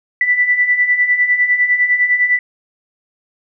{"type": "beating tone pair", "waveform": "sine", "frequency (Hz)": [1969, 1978.9], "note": ["B6", "B6"], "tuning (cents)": [-6, 3], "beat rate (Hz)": 9.9, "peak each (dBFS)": [-18, -12], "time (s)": [0.21, 2.39], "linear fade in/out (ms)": 2, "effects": []}